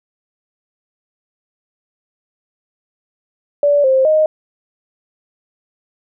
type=tone with pitch steps; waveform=sine; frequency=578 / 527 / 621 Hz; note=D5 / C5 / D#5; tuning=-28 / +12 / -3 cents; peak=-9 dBFS; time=3.63-4.26 s; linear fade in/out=2 ms; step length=210 ms; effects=none